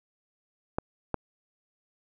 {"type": "clicks", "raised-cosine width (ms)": 1, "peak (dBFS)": -13, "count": 2, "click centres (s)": [0.785, 1.143], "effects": []}